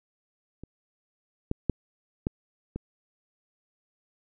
clicks, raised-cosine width 3 ms, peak -28 / -14 / -10 / -13 / -20 dBFS, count 5, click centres 0.636 / 1.514 / 1.697 / 2.269 / 2.76 s, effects none

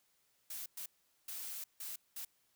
blue noise bursts at uneven times, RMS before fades -44 dBFS, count 5, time 0.5-0.66 / 0.77-0.86 / 1.28-1.64 / 1.8-1.96 / 2.16-2.25 s, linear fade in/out 5 ms, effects white hiss -75 dBFS RMS until 2.55 s

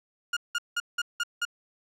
30% pulse tone bursts, 1422 Hz, F6, 31 cents sharp, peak -23 dBFS, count 6, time 0.33-1.452 s, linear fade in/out 5 ms, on 37 ms, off 180 ms, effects low-pass 8000 Hz 12 dB/octave

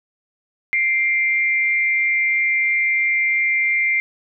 sine tone pair together, 2099 / 2349 Hz, C7 / D7, +5 / 0 cents, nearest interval major second, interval 195 cents, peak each -16 / -24 dBFS, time 0.73-4 s, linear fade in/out 0 ms, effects none

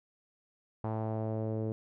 sawtooth tone with low-pass filter sweep, 110 Hz, A2, in tune, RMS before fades -34 dBFS, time 0.84-1.72 s, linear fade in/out 0 ms, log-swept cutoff 890 to 450 Hz, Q 2.4, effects none

